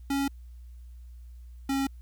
square tone pair in turn, 277.2 / 272.4 Hz, C#4 / C#4, 0 / -30 cents, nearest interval unison, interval 30 cents, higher first, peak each -26 dBFS, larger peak neither, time 0.1-0.28 / 1.69-1.87 s, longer neither, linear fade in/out 5 ms, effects added 60 Hz sine -43 dBFS peak until 2.01 s + white hiss -71 dBFS RMS until 2.01 s

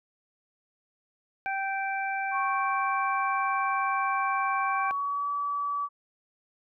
harmonic tone, 780 Hz, G5, 9 cents flat, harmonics 1 / 2 / 3, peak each -30 / -33 / -35 dBFS, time 1.46-4.91 s, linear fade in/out 0 ms
sine tone with pitch glide, 1101 to 1147.8 Hz, C#6 to D6, -12 to -40 cents, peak -27 dBFS, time 2.31-5.89 s, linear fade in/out 50 ms, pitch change +72 cents, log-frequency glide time 4.59-5.29 s
effects none

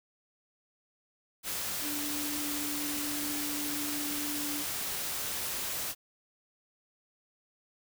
sine tone in noise, 293.7 Hz, D4, in tune, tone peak -37 dBFS, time 1.81-4.65 s, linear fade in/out 50 ms, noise white, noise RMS -35 dBFS, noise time 1.43-5.95 s, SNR -5 dB, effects none

